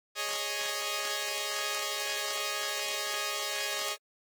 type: chord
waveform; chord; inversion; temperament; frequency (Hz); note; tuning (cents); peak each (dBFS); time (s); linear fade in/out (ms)
5% pulse; Ab suspended fourth; none; equal; 415.3 / 554.4 / 622.3; Ab4 / Db5 / Eb5; 0 / 0 / 0; -26 / -24 / -24; 0.15-3.97; 50
effects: AAC 64 kbps